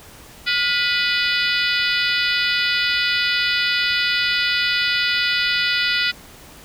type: harmonic tone with a mistuned harmonic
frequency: 495.3 Hz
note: B4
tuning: 5 cents sharp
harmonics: 3 / 4 / 5 / 6 / 7 / 8 / 9 / 10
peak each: -23 / -24 / -25 / -26 / -26 / -27 / -28 / -28 dBFS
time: 0.46-6.12 s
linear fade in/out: 20 ms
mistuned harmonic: 3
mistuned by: -66 cents
effects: pink hiss -43 dBFS RMS until 6.64 s